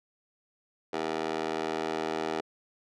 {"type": "tone with high-pass filter", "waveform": "15% pulse", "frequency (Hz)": 79.7, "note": "D#2", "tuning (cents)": 42, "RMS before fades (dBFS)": -32, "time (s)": [0.93, 2.41], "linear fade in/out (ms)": 5, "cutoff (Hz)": 460, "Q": 2.9, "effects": ["low-pass 5000 Hz 12 dB/octave"]}